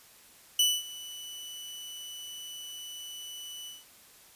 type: tone with ADSR envelope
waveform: sawtooth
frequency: 2974 Hz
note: F#7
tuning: 8 cents sharp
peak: -17 dBFS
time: 0.59-3.85 s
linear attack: 4 ms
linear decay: 230 ms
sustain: -20 dB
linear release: 180 ms
effects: white hiss -56 dBFS RMS until 4.35 s + resampled to 32000 Hz